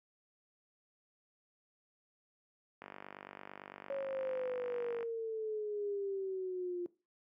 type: click train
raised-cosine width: 0.5 ms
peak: -31 dBFS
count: 109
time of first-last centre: 2.82-5.029 s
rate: 48.9 Hz
type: exponential sweep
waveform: sine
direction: down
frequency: 554.4 to 349.2 Hz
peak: -35 dBFS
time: 3.9-6.86 s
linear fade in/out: 0 ms
effects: noise-tail reverb RT60 0.3 s tail -19 dB re dry + high-pass 200 Hz 12 dB/octave